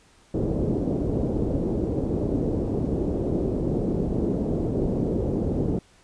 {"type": "low-pass noise", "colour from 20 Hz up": "white", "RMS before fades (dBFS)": -25, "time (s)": [0.34, 5.79], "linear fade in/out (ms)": 5, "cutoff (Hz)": 430, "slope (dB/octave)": 24, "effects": ["pink hiss -57 dBFS RMS until 6.03 s", "resampled to 22050 Hz"]}